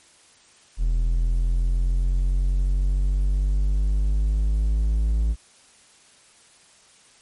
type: exponential sweep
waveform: triangle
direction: up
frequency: 40.92 to 55 Hz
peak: -16 dBFS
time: 0.77-5.36 s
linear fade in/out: 50 ms
effects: white hiss -54 dBFS RMS until 7.21 s + MP3 48 kbps